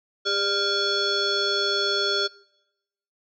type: tone with frequency modulation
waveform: sine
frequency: 2390 Hz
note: D7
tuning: 30 cents sharp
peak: -21 dBFS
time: 0.25-2.28 s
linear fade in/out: 20 ms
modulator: 994 Hz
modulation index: 2.5
effects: noise-tail reverb RT60 0.9 s tail -23 dB re dry